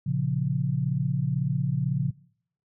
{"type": "chord", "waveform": "sine", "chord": "Bb minor", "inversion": "none", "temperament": "equal", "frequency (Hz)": [116.54, 138.59, 174.61], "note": ["Bb2", "Db3", "F3"], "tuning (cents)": [0, 0, 0], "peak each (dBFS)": [-31, -25, -29], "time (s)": [0.06, 2.11], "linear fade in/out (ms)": 10, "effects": ["noise-tail reverb RT60 0.6 s tail -21 dB re dry"]}